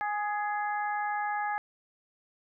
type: harmonic tone with a mistuned harmonic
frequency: 415.3 Hz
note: G#4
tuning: in tune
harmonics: 2 / 3 / 4 / 5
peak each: -30 / -38 / -36 / -43 dBFS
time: 0.01-1.58 s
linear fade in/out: 0 ms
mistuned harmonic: 4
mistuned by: +17 cents
effects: none